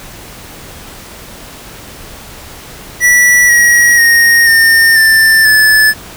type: tone with pitch steps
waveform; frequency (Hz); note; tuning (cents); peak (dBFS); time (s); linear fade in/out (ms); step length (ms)
square; 1950 / 1905.5 / 1861.9 / 1819.4 / 1777.9 / 1737.3; B6 / A#6 / A#6 / A#6 / A6 / A6; -23 / +38 / -3 / -43 / +18 / -22; -5; 3-5.94; 50; 490
effects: pink hiss -31 dBFS RMS until 6.16 s